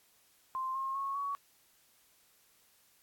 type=tone with pitch steps; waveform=sine; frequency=1046.5 / 1071.6 / 1097.3 / 1123.6 Hz; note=C6 / C6 / C#6 / C#6; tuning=0 / +41 / -18 / +23 cents; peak=-33 dBFS; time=0.55-1.35 s; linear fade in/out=0 ms; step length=200 ms; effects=white hiss -67 dBFS RMS until 3.02 s + AAC 64 kbps